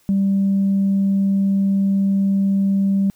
sine tone, 196 Hz, G3, in tune, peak -13 dBFS, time 0.09-3.1 s, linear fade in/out 0 ms, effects tanh soft clip ceiling -11 dBFS + white hiss -58 dBFS RMS until 3.15 s

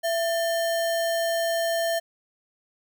sine tone with sample-and-hold, 668 Hz, E5, 23 cents sharp, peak -22 dBFS, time 0.03-2 s, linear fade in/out 20 ms, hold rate 2450 Hz, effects none

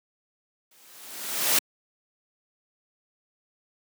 white noise with exponential growth, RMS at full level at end -19 dBFS, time 0.71-1.59 s, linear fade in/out 5 ms, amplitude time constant 190 ms, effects high-pass 200 Hz 12 dB/octave

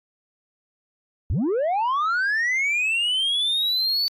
sine linear sweep, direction up, 55 to 4535 Hz, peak -17 dBFS, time 1.3-4.08 s, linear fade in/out 0 ms, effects tanh soft clip ceiling -19 dBFS + AAC 48 kbps

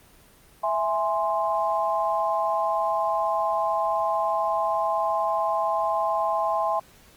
sine chord, E augmented, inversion none, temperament equal, 659.3 / 830.6 / 1046.5 Hz, E5 / G#5 / B#5, 0 / 0 / 0 cents, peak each -26 dBFS, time 0.63-6.8 s, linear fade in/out 10 ms, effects pink hiss -54 dBFS RMS until 7.16 s + Opus 24 kbps

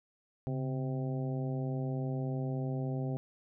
harmonic tone with a mistuned harmonic, 130 Hz, C3, 11 cents flat, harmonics 1 / 2 / 3 / 4 / 5 / 6, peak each -33 / -39 / -43 / -45 / -47 / -49 dBFS, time 0.47-3.17 s, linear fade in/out 0 ms, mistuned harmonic 1, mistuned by +88 cents, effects none

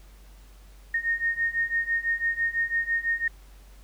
sine beating tone pair, 1843 / 1849 Hz, A#6 / A#6, -20 / -15 cents, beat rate 6 Hz, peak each -28 / -26 dBFS, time 0.94-3.28 s, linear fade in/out 5 ms, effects added 48 Hz sine -47 dBFS peak until 3.83 s + pink hiss -58 dBFS RMS until 3.83 s

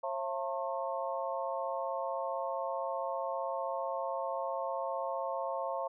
harmonic tone with a mistuned harmonic, 179.7 Hz, F3, 50 cents sharp, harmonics 3 / 4 / 5 / 6, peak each -37 / -38 / -39 / -40 dBFS, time 0.03-5.88 s, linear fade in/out 10 ms, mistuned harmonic 4, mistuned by -110 cents, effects none

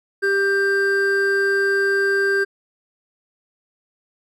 triangle tone pair together, 394 / 1575 Hz, G4 / G6, +9 / +8 cents, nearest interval 2 octaves, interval 2399 cents, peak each -17 dBFS, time 0.22-2.45 s, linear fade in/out 20 ms, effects none

